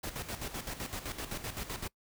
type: noise with tremolo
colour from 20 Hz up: pink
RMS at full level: -38 dBFS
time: 0.03-1.88 s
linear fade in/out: 10 ms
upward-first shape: square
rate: 7.8 Hz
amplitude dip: 65%
effects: noise-tail reverb RT60 0.1 s tail -23 dB re dry